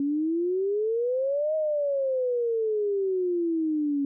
sine exponential two-way sweep, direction up then down, 277.2 to 632 to 277.2 Hz, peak -23 dBFS, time 0-4.05 s, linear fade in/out 2 ms, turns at 1.55 s, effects none

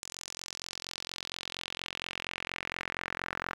sawtooth tone with band-pass filter sweep, 44.27 Hz, F1, 24 cents sharp, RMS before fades -41 dBFS, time 0.02-3.54 s, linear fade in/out 0 ms, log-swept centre 6900 to 1500 Hz, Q 2.2, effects 10-bit

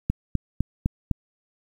click train, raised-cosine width 5 ms, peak -9 dBFS, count 5, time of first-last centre 0.1-1.113 s, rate 3.95 Hz, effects 8-bit

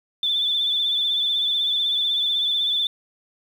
sine tone with vibrato, 3512 Hz, A7, 4 cents flat, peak -19 dBFS, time 0.23-2.87 s, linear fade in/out 2 ms, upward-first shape sine, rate 16 Hz, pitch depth 38 cents each way, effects 8-bit

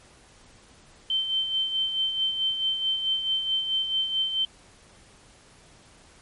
sine tone with tremolo, 3100 Hz, G7, 20 cents flat, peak -21 dBFS, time 1.1-4.45 s, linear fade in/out 2 ms, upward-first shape sine, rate 4.6 Hz, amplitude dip 55%, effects pink hiss -54 dBFS RMS until 6.21 s + MP3 48 kbps

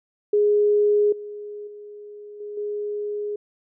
sine tone with level steps, 415.3 Hz, G#4, in tune, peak -15 / -32 / -37 / -31 / -25 dBFS, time 0.33-3.36 s, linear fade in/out 5 ms, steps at 1.12 / 1.67 / 2.4 / 2.57 s, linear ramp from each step 5 ms, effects none

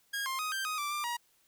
sawtooth tone with pitch steps, 1633 / 1057 / 1252 / 1574 / 1251 / 1171 / 1189 / 953 Hz, G#6 / C6 / D#6 / G6 / D#6 / D6 / D6 / A#5, -30 / +17 / +10 / +7 / +9 / -5 / +21 / +38 cents, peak -29 dBFS, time 0.13-1.17 s, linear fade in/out 10 ms, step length 130 ms, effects white hiss -69 dBFS RMS until 1.47 s

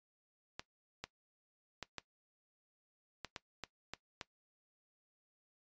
clicks, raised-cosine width 0.2 ms, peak -24 dBFS, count 9, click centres 0.595 / 1.04 / 1.827 / 1.983 / 3.247 / 3.362 / 3.637 / 3.936 / 4.212 s, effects noise-tail reverb RT60 0.1 s tail -18 dB re dry + resampled to 16000 Hz

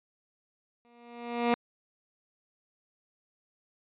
15% pulse tone with exponential growth, 237.8 Hz, A#3, 35 cents sharp, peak -15 dBFS, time 0.85-1.54 s, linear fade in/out 0 ms, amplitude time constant 150 ms, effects resampled to 8000 Hz

